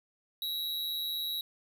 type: tone with amplitude modulation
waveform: square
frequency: 3872 Hz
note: B7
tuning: 35 cents flat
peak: -30 dBFS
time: 0.42-1.41 s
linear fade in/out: 2 ms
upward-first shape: sine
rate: 160 Hz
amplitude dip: 65%
effects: none